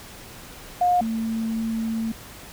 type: tone pair in turn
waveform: sine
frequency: 715 / 224.6 Hz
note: F5 / A3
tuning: +41 / +36 cents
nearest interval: octave + minor sixth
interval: 2005 cents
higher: first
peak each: -16 / -23 dBFS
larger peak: first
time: 0.81-1.01 / 1.01-2.12 s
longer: second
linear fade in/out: 5 ms
effects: pink hiss -42 dBFS RMS until 2.52 s